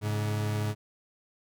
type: tone pair together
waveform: 40% pulse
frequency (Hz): 105.77 / 138.59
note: G#2 / C#3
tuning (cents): +32 / 0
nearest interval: perfect fourth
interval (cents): 468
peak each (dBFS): -27 / -37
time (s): 0.01-0.75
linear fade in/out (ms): 50
effects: none